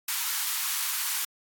white high-pass noise, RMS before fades -29 dBFS, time 0.08-1.25 s, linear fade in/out 5 ms, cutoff 890 Hz, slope 48 dB/octave, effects AAC 64 kbps

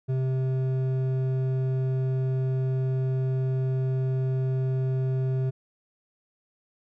sine tone with hard clipping, 130.81 Hz, C3, in tune, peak -25 dBFS, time 0.08-5.51 s, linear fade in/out 20 ms, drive 8 dB, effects none

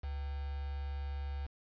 sine tone with quantisation, 70.3 Hz, C#2, 25 cents sharp, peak -36 dBFS, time 0.03-1.47 s, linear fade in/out 10 ms, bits 8, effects resampled to 11025 Hz

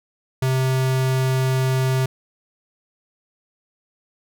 square tone, 130.81 Hz, C3, in tune, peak -18 dBFS, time 0.42-2.06 s, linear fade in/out 5 ms, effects none

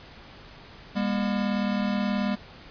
square tone pair together, 201.6 / 240.3 Hz, G3 / B3, +49 / -47 cents, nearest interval minor third, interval 304 cents, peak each -26 / -30 dBFS, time 0.95-2.36 s, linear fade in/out 20 ms, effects pink hiss -47 dBFS RMS until 2.7 s + resampled to 11025 Hz

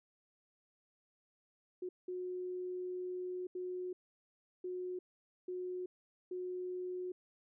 sine tone bursts at uneven times, 363.8 Hz, F#4, 29 cents flat, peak -38 dBFS, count 6, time 1.82-1.89 / 2.08-3.47 / 3.55-3.93 / 4.64-4.99 / 5.48-5.86 / 6.31-7.12 s, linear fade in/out 5 ms, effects none

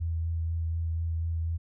sine tone with vibrato, 82.41 Hz, E2, in tune, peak -27 dBFS, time 0-1.58 s, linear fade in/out 20 ms, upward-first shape sine, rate 4.1 Hz, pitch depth 16 cents each way, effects none

